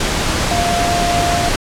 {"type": "tone in noise", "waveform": "sine", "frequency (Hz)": 697, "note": "F5", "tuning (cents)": -4, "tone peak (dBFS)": -16, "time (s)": [0.51, 1.49], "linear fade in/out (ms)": 5, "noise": "pink", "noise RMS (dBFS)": -17, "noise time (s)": [0, 1.56], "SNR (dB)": -2, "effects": ["low-pass 8000 Hz 12 dB/octave"]}